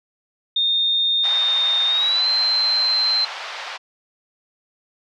sine tone with pitch glide, 3658 to 4106 Hz, A#7 to C8, -33 to -33 cents, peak -16 dBFS, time 0.56-3.25 s, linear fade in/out 5 ms, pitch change +200 cents, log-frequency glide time 1.87-2.28 s
pink band-pass noise, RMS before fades -32 dBFS, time 1.23-3.78 s, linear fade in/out 20 ms, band 720 to 4700 Hz, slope 24 dB/octave
effects none

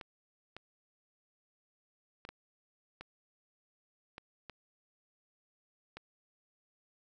clicks, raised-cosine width 0.3 ms, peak -29 dBFS, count 8, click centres 0.012 / 0.566 / 2.251 / 2.29 / 3.01 / 4.181 / 4.497 / 5.97 s, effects none

